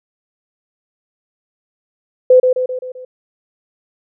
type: tone with echo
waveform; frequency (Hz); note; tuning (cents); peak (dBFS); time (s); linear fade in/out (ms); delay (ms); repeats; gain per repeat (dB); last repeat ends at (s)
sine; 508; B4; +49; -4; 2.3-2.4; 5; 130; 5; -5; 3.05
effects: none